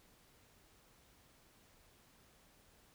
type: silence
effects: pink hiss -67 dBFS RMS until 2.94 s